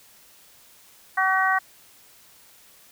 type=harmonic tone; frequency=379.4 Hz; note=F#4; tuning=43 cents sharp; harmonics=2 / 3 / 4 / 5; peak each=-24 / -24 / -24 / -24 dBFS; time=1.17-1.59 s; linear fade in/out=10 ms; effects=white hiss -53 dBFS RMS until 2.91 s